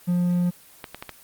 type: tone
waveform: triangle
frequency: 176.8 Hz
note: F3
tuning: 22 cents sharp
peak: -17 dBFS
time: 0.07-0.51 s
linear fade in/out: 20 ms
type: clicks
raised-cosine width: 0.3 ms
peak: -17 dBFS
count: 4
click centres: 0.842 / 0.946 / 1.025 / 1.093 s
effects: white hiss -50 dBFS RMS until 1.23 s + Opus 24 kbps